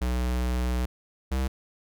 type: tone pair in turn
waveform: square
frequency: 61.74 / 65.41 Hz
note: B1 / C2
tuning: 0 / 0 cents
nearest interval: minor second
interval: 100 cents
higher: second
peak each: -25 dBFS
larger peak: neither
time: 0.01-0.86 / 1.31-1.48 s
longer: first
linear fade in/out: 10 ms
effects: none